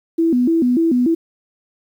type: tone with vibrato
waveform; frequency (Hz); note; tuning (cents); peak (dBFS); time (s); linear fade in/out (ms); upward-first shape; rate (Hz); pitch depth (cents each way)
sine; 285.6; D4; -48; -12; 0.18-1.15; 10; square; 3.4; 250
effects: 8-bit